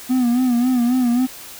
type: tone with vibrato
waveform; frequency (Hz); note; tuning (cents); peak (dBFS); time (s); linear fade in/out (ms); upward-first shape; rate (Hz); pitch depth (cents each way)
triangle; 246.9; B3; 0; -12; 0.09-1.27; 20; sine; 3.7; 77
effects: white hiss -37 dBFS RMS until 1.59 s